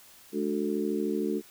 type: harmonic tone with a mistuned harmonic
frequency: 73.42 Hz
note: D2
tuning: in tune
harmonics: 3 / 4 / 5 / 6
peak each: -32 / -32 / -31 / -34 dBFS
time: 0.32-1.42 s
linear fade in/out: 50 ms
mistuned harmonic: 3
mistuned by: -58 cents
effects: white hiss -54 dBFS RMS until 1.5 s